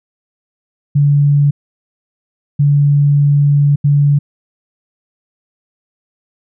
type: tone bursts at uneven times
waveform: sine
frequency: 143.8 Hz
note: D3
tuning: 36 cents flat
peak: -7 dBFS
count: 3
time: 0.95-1.51 / 2.59-3.76 / 3.84-4.19 s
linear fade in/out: 10 ms
effects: none